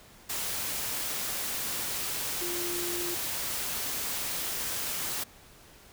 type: tone in noise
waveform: sine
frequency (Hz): 349.2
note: F4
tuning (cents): 0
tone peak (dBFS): -35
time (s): 2.41-3.15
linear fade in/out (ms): 10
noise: white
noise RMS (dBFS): -33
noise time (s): 0.29-5.24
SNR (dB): -5
effects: pink hiss -54 dBFS RMS until 5.92 s